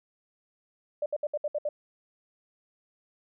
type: tone bursts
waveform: sine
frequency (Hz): 593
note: D5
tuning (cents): +17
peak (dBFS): -26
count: 7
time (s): 1.02-1.69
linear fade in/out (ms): 5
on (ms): 40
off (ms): 65
effects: none